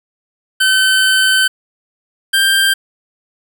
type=tone pair in turn; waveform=25% pulse; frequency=1532 / 1579.6 Hz; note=G6 / G6; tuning=-40 / +13 cents; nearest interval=minor second; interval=53 cents; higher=second; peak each=-6 dBFS; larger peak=neither; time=0.6-1.48 / 2.33-2.74 s; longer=first; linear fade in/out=10 ms; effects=7-bit